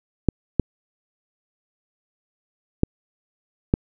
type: clicks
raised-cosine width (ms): 3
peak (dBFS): -3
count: 4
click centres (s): 0.287 / 0.597 / 2.834 / 3.739
effects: none